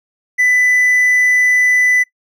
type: tone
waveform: triangle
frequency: 1994 Hz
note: B6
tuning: 16 cents sharp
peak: -8 dBFS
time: 0.38-2.04 s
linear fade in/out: 20 ms
effects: noise-tail reverb RT60 0.1 s tail -19 dB re dry